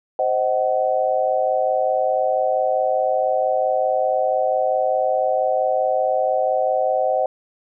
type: chord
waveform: sine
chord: C diminished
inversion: none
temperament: just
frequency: 523.3 / 627.9 / 753.5 Hz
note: C5 / Eb5 / Gb5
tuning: 0 / +16 / +31 cents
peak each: -21 dBFS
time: 0.19-7.26 s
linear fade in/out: 2 ms
effects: none